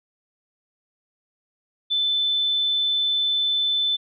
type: tone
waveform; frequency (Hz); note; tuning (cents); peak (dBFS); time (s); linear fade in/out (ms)
sine; 3520; A7; 0; -19; 1.9-3.97; 20
effects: none